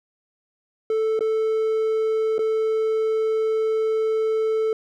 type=tone with dropouts; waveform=triangle; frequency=440 Hz; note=A4; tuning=in tune; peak=-17 dBFS; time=0.9-4.73 s; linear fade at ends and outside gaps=2 ms; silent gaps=1.192-1.207 / 2.382-2.391 s; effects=none